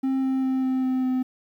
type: tone with pitch steps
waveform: triangle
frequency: 265.6 / 263.8 / 261.9 / 260.1 / 258.3 / 256.6 Hz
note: C4 / C4 / C4 / C4 / C4 / C4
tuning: +26 / +14 / +2 / -10 / -22 / -34 cents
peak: -19 dBFS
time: 0.03-1.23 s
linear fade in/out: 10 ms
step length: 200 ms
effects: 10-bit